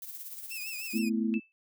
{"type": "noise with tremolo", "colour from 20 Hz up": "violet", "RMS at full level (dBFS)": -40, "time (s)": [0.02, 0.99], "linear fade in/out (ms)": 2, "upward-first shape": "triangle", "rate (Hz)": 17, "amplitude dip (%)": 60}
{"type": "tone with vibrato", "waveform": "sawtooth", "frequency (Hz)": 2573, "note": "E7", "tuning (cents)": -43, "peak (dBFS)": -34, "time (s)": [0.5, 1.1], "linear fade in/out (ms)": 20, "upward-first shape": "triangle", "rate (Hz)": 6.5, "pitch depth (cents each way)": 99}
{"type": "chord", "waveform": "sine", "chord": "A suspended second", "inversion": "none", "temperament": "just", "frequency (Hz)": [220, 247.5, 330], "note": ["A3", "B3", "E4"], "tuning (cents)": [0, 4, 2], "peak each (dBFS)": [-28, -33, -34], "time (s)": [0.93, 1.4], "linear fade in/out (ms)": 20}
{"type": "tone with exponential decay", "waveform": "sine", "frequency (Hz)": 2637, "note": "E7", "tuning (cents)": 0, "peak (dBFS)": -34, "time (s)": [1.34, 1.52], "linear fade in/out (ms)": 0, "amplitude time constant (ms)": 39}
{"effects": []}